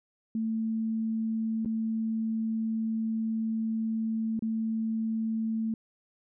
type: tone with dropouts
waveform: sine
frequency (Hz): 222.7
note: A3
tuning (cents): +21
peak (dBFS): -27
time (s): 0.35-5.74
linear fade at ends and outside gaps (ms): 2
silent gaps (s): 1.649-1.658 / 4.393-4.423
effects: none